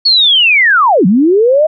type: linear two-way sweep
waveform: sine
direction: down then up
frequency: 4435 to 169.1 to 640 Hz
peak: -5 dBFS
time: 0.05-1.67 s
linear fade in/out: 10 ms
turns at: 1.06 s
effects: none